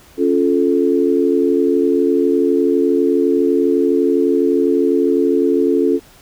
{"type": "chord", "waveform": "sine", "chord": "Db augmented", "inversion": "none", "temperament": "equal with one note detuned", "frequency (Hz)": [277.2, 349.2, 437], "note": ["Db4", "F4", "A4"], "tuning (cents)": [0, 0, -12], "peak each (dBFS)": -16, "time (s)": [0.17, 6], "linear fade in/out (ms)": 50, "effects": ["pink hiss -46 dBFS RMS until 6.21 s"]}